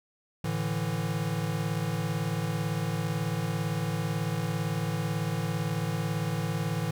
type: chord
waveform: square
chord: A suspended fourth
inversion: none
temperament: equal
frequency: 110 / 146.83 / 164.81 Hz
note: A2 / D3 / E3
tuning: 0 / 0 / 0 cents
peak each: -34 / -34 / -32 dBFS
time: 0.44-6.91 s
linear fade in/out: 5 ms
effects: none